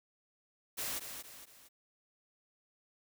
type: noise with echo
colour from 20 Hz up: white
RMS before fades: -38 dBFS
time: 0.77-1 s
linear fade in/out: 20 ms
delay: 230 ms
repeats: 3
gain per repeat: -7 dB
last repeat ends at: 1.69 s
effects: none